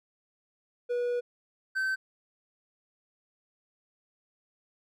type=tone pair in turn; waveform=triangle; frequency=485.7 / 1542 Hz; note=B4 / G6; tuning=-29 / -29 cents; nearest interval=octave + minor sixth; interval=2000 cents; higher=second; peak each=-25 dBFS; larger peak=neither; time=0.89-1.21 / 1.75-1.96 s; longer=first; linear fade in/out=20 ms; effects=none